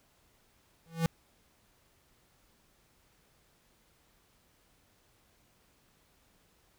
square tone with exponential growth, 164.81 Hz, E3, in tune, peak -23 dBFS, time 0.86-1.06 s, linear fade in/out 0 ms, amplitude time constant 42 ms, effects pink hiss -68 dBFS RMS until 6.78 s

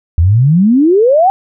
sine exponential sweep, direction up, 77.78 to 798 Hz, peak -5 dBFS, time 0.18-1.3 s, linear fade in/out 0 ms, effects none

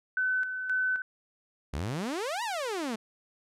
sine tone with tremolo, 1513 Hz, F#6, 38 cents sharp, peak -25 dBFS, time 0.17-1.02 s, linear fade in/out 2 ms, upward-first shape square, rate 1.9 Hz, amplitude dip 55%
sawtooth exponential two-way sweep, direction up then down, 63.3 to 987.8 to 209.3 Hz, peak -27 dBFS, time 1.73-2.96 s, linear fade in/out 10 ms, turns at 2.43 s
effects low-pass 10000 Hz 12 dB/octave

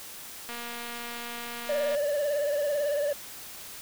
click train, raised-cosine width 0.3 ms, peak -23 dBFS, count 347, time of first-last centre 0.49-1.95 s, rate 237 Hz
triangle tone with vibrato, 581 Hz, D5, 19 cents flat, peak -23 dBFS, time 1.69-3.13 s, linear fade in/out 5 ms, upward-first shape triangle, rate 18 Hz, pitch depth 71 cents each way
effects white hiss -43 dBFS RMS until 3.81 s

